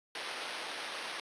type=noise with sample-and-hold; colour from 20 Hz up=white; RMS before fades=-40 dBFS; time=0.15-1.2 s; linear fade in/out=2 ms; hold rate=7350 Hz; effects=high-pass 400 Hz 12 dB/octave + resampled to 22050 Hz